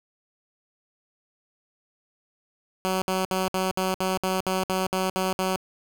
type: tone bursts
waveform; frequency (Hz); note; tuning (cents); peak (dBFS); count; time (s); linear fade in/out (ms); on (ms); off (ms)
10% pulse; 187.6; F#3; +24; -15; 12; 2.85-5.561; 0; 170; 61
effects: 8-bit